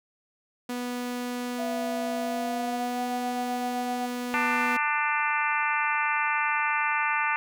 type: tone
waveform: sawtooth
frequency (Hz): 245.6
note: B3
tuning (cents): -9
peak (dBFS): -26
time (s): 0.69-4.77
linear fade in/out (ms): 5
type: tone with pitch glide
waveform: sine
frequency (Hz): 675 to 744.6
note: E5 to F#5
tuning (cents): +41 to +11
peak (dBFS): -30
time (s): 1.58-4.07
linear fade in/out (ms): 20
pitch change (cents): +170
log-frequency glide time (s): 2.19-3.01
type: harmonic tone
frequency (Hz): 296.9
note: D4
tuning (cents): +19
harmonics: 3 / 4 / 5 / 6 / 7 / 8 / 9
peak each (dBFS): -29 / -30 / -31 / -32 / -32 / -33 / -34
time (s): 4.34-7.36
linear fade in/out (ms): 0
effects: none